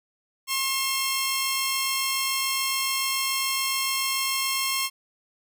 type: tone pair together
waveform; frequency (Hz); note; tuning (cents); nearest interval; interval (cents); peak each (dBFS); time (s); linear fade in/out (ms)
10% pulse; 1070.6 / 2700; C6 / E7; +39 / +41; octave + major third; 1602; -17 / -20; 0.47-4.9; 50
effects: none